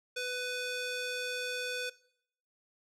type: tone with band-pass filter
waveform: square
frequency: 498 Hz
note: B4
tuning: 14 cents sharp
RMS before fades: -36 dBFS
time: 0.16-1.9 s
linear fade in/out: 10 ms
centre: 3300 Hz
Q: 0.67
effects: noise-tail reverb RT60 0.7 s tail -21 dB re dry